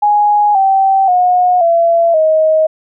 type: tone with pitch steps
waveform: sine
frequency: 830.6 / 775 / 723.1 / 674.7 / 629.5 Hz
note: G#5 / G5 / F#5 / E5 / D#5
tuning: 0 / -20 / -40 / +40 / +20 cents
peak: -7 dBFS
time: 0.02-2.67 s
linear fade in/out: 10 ms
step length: 530 ms
effects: none